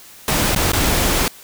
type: noise with dropouts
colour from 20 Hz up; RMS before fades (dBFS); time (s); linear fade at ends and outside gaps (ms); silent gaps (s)
pink; -17; 0.28-1.28; 1; 0.549-0.561 / 0.719-0.733
effects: white hiss -42 dBFS RMS until 1.43 s